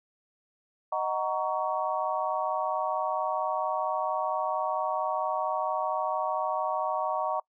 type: chord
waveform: sine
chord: D# minor seventh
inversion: none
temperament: just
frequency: 622.3 / 746.7 / 933.4 / 1120.1 Hz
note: D#5 / F#5 / A#5 / C#6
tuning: 0 / +16 / +2 / +18 cents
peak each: -32 dBFS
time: 0.92-7.4 s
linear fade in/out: 5 ms
effects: noise-tail reverb RT60 0.1 s tail -24 dB re dry

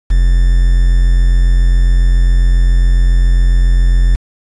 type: tone with quantisation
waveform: triangle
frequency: 43.65 Hz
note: F1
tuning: in tune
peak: -4 dBFS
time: 0.1-4.16 s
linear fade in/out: 10 ms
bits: 5
effects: resampled to 22050 Hz

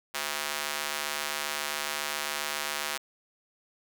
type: tone with high-pass filter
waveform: square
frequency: 73.7 Hz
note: D2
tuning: 7 cents sharp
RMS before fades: -33 dBFS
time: 0.14-2.98 s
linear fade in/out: 10 ms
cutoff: 1200 Hz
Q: 0.56
effects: none

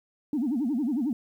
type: tone with vibrato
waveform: sine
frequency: 264.6 Hz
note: C4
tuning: 20 cents sharp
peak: -23 dBFS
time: 0.33-1.13 s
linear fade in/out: 2 ms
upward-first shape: sine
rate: 11 Hz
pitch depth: 280 cents each way
effects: tanh soft clip ceiling -20 dBFS + 10-bit

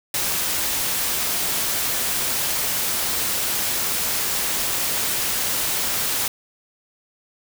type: noise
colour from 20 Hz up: white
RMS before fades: -23 dBFS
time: 0.14-6.28 s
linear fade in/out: 2 ms
effects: none

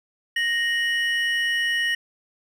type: tone pair together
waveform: triangle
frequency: 1864.7 / 2945 Hz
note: A#6 / F#7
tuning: 0 / -9 cents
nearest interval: minor sixth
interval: 791 cents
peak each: -20 / -25 dBFS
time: 0.36-1.95 s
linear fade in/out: 5 ms
effects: none

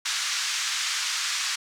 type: band-pass noise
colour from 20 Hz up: white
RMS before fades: -28 dBFS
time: 0.05-1.56 s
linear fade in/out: 10 ms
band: 1200 to 6800 Hz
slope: 24 dB/octave
effects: none

